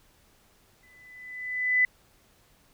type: tone with exponential growth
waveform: sine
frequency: 2000 Hz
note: B6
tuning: 21 cents sharp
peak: -17 dBFS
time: 0.83-1.85 s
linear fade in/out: 2 ms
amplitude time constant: 220 ms
effects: pink hiss -62 dBFS RMS until 2.73 s